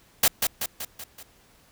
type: noise with echo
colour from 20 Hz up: white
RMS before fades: -18 dBFS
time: 0.23-0.28 s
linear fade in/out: 5 ms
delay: 190 ms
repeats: 5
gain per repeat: -5 dB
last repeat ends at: 1.23 s
effects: pink hiss -58 dBFS RMS until 1.71 s